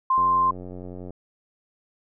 sine tone, 1046.5 Hz, C6, in tune, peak -17 dBFS, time 0.1-0.51 s, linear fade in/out 5 ms
click train, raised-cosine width 2 ms, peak -25 dBFS, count 85, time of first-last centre 0.18-1.106 s, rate 90.7 Hz
effects none

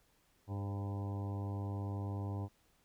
harmonic tone with a mistuned harmonic, 100 Hz, G2, 35 cents sharp, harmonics 1 / 2 / 3 / 4 / 5 / 6 / 7 / 8 / 9 / 10, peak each -37 / -47 / -47 / -52 / -54 / -57 / -56 / -54 / -56 / -56 dBFS, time 0.47-2.49 s, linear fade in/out 50 ms, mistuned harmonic 5, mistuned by +36 cents, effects pink hiss -72 dBFS RMS until 2.84 s

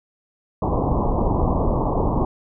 pink low-pass noise, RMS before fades -20 dBFS, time 0.62-2.25 s, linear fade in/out 2 ms, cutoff 1100 Hz, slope 96 dB/octave, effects none

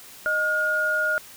sine tone pair together, 618 / 1429.7 Hz, D#5 / F6, -12 / +40 cents, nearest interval octave + minor third, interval 1452 cents, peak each -28 / -21 dBFS, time 0.26-1.18 s, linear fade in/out 0 ms, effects white hiss -45 dBFS RMS until 1.36 s

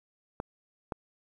clicks, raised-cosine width 1 ms, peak -19 dBFS, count 2, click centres 0.401 / 0.922 s, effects 9-bit

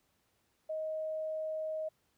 sine tone, 628 Hz, D#5, 16 cents sharp, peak -34 dBFS, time 0.69-1.89 s, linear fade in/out 10 ms, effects pink hiss -75 dBFS RMS until 2.17 s + high-pass 60 Hz 12 dB/octave

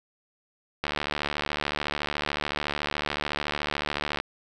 click train, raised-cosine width 0.3 ms, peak -11 dBFS, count 249, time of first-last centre 0.84-4.2 s, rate 73.8 Hz, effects none

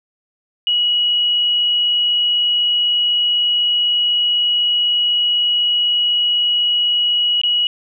sine tone with dropouts, 2914 Hz, F#7, 27 cents flat, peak -13 dBFS, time 0.67-7.67 s, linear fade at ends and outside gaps 1 ms, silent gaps 7.415-7.435 s, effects none

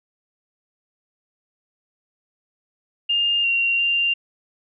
sine tone with pitch steps, 2814 / 2758 / 2785 Hz, F7 / F7 / F7, +12 / -22 / -5 cents, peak -17 dBFS, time 3.09-4.14 s, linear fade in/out 10 ms, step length 350 ms, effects none

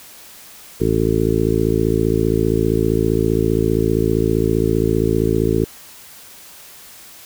harmonic tone, 55.2 Hz, A1, 6 cents sharp, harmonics 1 / 2 / 3 / 4 / 5 / 6 / 7 / 8, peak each -24 / -22 / -23 / -26 / -23 / -22 / -20 / -22 dBFS, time 0.8-5.65 s, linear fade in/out 10 ms, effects white hiss -41 dBFS RMS until 7.25 s

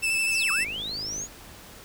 40% pulse tone with vibrato, 2637 Hz, E7, in tune, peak -22 dBFS, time 0.02-0.65 s, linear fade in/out 20 ms, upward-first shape sine, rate 12 Hz, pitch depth 20 cents each way
sine linear two-way sweep, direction down then up, 6940 to 1108.7 to 6940 Hz, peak -30 dBFS, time 0.31-1.28 s, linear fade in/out 50 ms, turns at 0.51 s
click train, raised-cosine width 2 ms, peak -31 dBFS, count 35, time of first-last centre 0.59-1.239 s, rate 52.4 Hz
effects pink hiss -46 dBFS RMS until 1.84 s

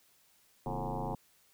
sine tone with frequency modulation, 348.4 Hz, F4, 4 cents flat, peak -33 dBFS, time 0.66-1.15 s, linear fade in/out 2 ms, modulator 95.6 Hz, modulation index 6.2, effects white hiss -67 dBFS RMS until 1.53 s

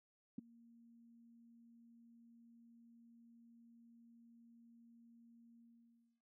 sine tone with ADSR envelope, 233.1 Hz, A#3, in tune, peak -38 dBFS, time 0.38-6.22 s, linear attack 5 ms, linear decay 11 ms, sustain -24 dB, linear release 620 ms, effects none

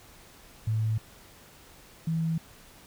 sine tone pair in turn, 110 / 162.87 Hz, A2 / E3, 0 / -21 cents, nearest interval perfect fifth, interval 679 cents, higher second, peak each -24 / -25 dBFS, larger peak first, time 0.67-0.98 / 2.07-2.38 s, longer neither, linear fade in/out 5 ms, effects pink hiss -53 dBFS RMS until 2.86 s

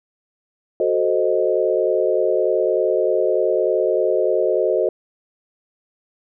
sine chord, F# diminished seventh, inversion none, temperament equal, 370 / 440 / 523.3 / 622.3 Hz, F#4 / A4 / C5 / Eb5, 0 / 0 / 0 / 0 cents, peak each -21 dBFS, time 0.8-4.89 s, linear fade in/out 2 ms, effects none

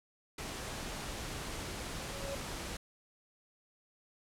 pink noise, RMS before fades -41 dBFS, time 0.38-2.77 s, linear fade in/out 5 ms
sine tone with exponential growth, 554.4 Hz, C#5, in tune, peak -36 dBFS, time 1.79-2.35 s, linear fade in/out 2 ms, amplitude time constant 120 ms
effects low-pass 10000 Hz 12 dB/octave

